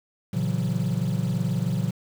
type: chord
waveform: triangle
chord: F# dominant seventh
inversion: first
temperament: just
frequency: 115.62 / 138.75 / 166.5 / 185 Hz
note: A#2 / C#3 / E3 / F#3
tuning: -14 / +2 / +18 / 0 cents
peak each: -26 dBFS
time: 0.33-1.91 s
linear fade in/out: 10 ms
effects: tanh soft clip ceiling -11 dBFS + 7-bit